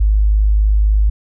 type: tone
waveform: sine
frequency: 51.91 Hz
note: G#1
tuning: in tune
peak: -9 dBFS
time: 0-1.1 s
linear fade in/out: 10 ms
effects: none